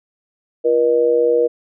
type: tone with amplitude modulation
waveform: sine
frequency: 477.8 Hz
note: A#4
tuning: 43 cents sharp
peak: -8 dBFS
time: 0.64-1.48 s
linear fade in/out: 20 ms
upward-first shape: sine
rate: 135 Hz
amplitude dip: 80%
effects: none